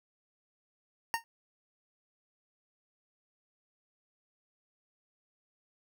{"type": "tone with exponential decay", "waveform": "25% pulse", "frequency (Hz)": 920, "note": "A#5", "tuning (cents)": -23, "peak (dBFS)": -21, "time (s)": [1.14, 1.24], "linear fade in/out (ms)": 0, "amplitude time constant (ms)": 20, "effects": []}